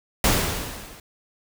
pink noise with level ramp, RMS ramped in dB -17 to -45 dBFS, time 0.24-1 s, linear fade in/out 2 ms, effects none

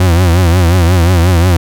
40% pulse tone with vibrato, 87.7 Hz, F2, 8 cents sharp, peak -5 dBFS, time 0-1.57 s, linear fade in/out 5 ms, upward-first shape triangle, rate 5.6 Hz, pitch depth 130 cents each way, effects none

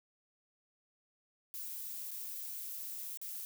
violet noise with dropouts, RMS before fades -43 dBFS, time 1.54-3.45 s, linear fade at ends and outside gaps 0 ms, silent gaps 2.108-2.114 / 3.173-3.215 s, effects none

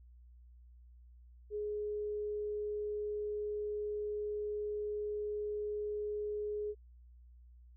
sine tone, 418.7 Hz, G#4, 14 cents sharp, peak -35 dBFS, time 1.5-6.75 s, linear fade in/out 50 ms, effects added 60 Hz sine -55 dBFS peak until 7.76 s

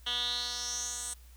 10% pulse tone with band-pass filter sweep, 243.4 Hz, B3, 25 cents flat, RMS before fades -35 dBFS, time 0.06-1.14 s, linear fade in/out 10 ms, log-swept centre 3100 to 8500 Hz, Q 5.1, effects added 60 Hz sine -51 dBFS peak until 1.36 s + white hiss -62 dBFS RMS until 1.36 s

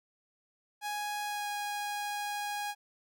sawtooth tone with pitch glide, 830.6 to 823.9 Hz, G#5 to G#5, 0 to -14 cents, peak -30 dBFS, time 0.81-2.75 s, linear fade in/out 50 ms, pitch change -14 cents, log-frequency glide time 1.25-1.47 s, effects none

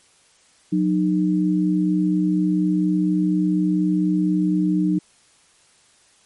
sine tone pair together, 182.1 / 306.3 Hz, F#3 / D#4, -27 / -27 cents, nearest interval major sixth, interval 900 cents, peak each -19 / -19 dBFS, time 0.72-4.99 s, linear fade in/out 10 ms, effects white hiss -56 dBFS RMS until 6.25 s + MP3 48 kbps

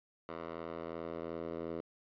10% pulse tone with band-pass filter sweep, 82.8 Hz, E2, 8 cents sharp, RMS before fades -42 dBFS, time 0.29-1.81 s, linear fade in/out 0 ms, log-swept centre 850 to 460 Hz, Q 1.2, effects resampled to 11025 Hz + 11-bit

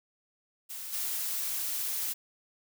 blue noise with level steps, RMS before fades -40 / -33 dBFS, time 0.69-2.14 s, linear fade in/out 20 ms, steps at 0.92 s, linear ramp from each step 20 ms, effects none

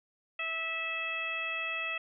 harmonic tone, 653 Hz, E5, 17 cents flat, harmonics 1 / 2 / 3 / 4 / 5, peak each -45 / -41 / -39 / -34 / -44 dBFS, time 0.39-1.98 s, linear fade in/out 5 ms, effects none

